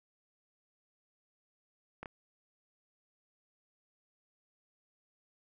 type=clicks; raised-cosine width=0.5 ms; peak=-27 dBFS; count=2; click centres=2.03 / 2.058 s; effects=none